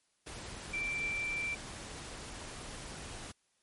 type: tone in noise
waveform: sine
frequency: 2346 Hz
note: D7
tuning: 2 cents flat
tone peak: -33 dBFS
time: 0.73-1.55 s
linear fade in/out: 10 ms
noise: pink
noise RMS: -45 dBFS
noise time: 0.26-3.32 s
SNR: +9 dB
effects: white hiss -75 dBFS RMS until 3.62 s + MP3 48 kbps